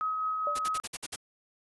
sine tone with tremolo, 1271 Hz, D#6, 36 cents sharp, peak -27 dBFS, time 0.01-0.8 s, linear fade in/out 0 ms, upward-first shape triangle, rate 4.8 Hz, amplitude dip 30%
sine tone with exponential decay, 587.3 Hz, D5, in tune, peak -29 dBFS, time 0.47-0.7 s, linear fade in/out 1 ms, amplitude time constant 49 ms
white noise bursts, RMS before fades -35 dBFS, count 7, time 0.55-1.161 s, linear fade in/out 10 ms, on 41 ms, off 54 ms
effects resampled to 24000 Hz

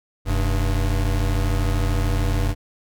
square tone pair together, 43.46 / 97 Hz, F1 / G2, -8 / -18 cents, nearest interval octave + major second, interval 1390 cents, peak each -21 / -23 dBFS, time 0.25-2.55 s, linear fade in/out 50 ms, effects none

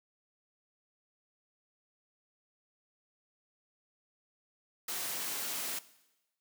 white noise, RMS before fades -37 dBFS, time 4.88-5.79 s, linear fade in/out 5 ms, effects noise-tail reverb RT60 1.0 s tail -18 dB re dry + high-pass 200 Hz 12 dB/octave

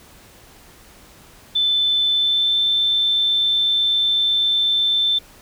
sine tone with pitch glide, 3522 to 3546 Hz, A7 to A7, +1 to +13 cents, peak -15 dBFS, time 1.55-5.19 s, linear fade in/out 10 ms, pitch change +12 cents, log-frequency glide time 2.11-2.59 s, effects pink hiss -47 dBFS RMS until 5.41 s

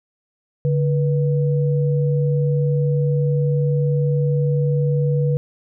sine tone pair together, 144.7 / 486.7 Hz, D3 / B4, -25 / -25 cents, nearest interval octave + major sixth, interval 2100 cents, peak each -16 / -23 dBFS, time 0.65-5.37 s, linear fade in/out 0 ms, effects none

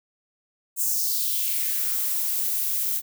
violet noise with high-pass filter sweep, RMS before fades -25 dBFS, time 0.76-3.02 s, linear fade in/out 50 ms, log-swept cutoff 7900 to 230 Hz, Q 2.6, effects none

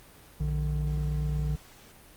triangle tone pair together, 59.53 / 150 Hz, A#1 / D3, +37 / +37 cents, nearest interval octave + major third, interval 1600 cents, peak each -27 dBFS, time 0.4-1.56 s, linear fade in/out 5 ms, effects pink hiss -53 dBFS RMS until 2.16 s + Opus 32 kbps

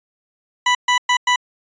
20% pulse tone bursts at uneven times, 987.8 Hz, B5, in tune, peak -8 dBFS, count 4, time 0.66-0.75 / 0.88-0.98 / 1.09-1.17 / 1.27-1.36 s, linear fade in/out 5 ms, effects resampled to 16000 Hz

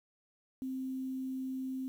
sine tone with quantisation, 261.6 Hz, C4, in tune, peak -35 dBFS, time 0.62-1.88 s, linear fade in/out 0 ms, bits 10, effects none

